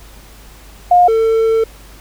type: tone pair in turn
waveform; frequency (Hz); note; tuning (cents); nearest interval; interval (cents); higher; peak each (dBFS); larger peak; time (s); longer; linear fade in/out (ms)
sine / triangle; 712 / 448.5; F5 / A4; +33 / +33; minor sixth; 800; first; -5 / -8; first; 0.91-1.08 / 1.08-1.64; second; 5
effects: added 50 Hz sine -38 dBFS peak until 2 s + pink hiss -42 dBFS RMS until 2 s